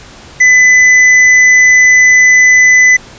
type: tone with tanh clipping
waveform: sine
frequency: 2005 Hz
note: B6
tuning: 26 cents sharp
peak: -4 dBFS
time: 0.4-2.97 s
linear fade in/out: 10 ms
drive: 10 dB
effects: pink hiss -34 dBFS RMS until 3.18 s + resampled to 16000 Hz